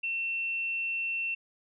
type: tone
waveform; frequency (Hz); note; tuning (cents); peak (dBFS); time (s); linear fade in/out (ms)
sine; 2700; E7; +41; -29; 0.03-1.35; 10
effects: none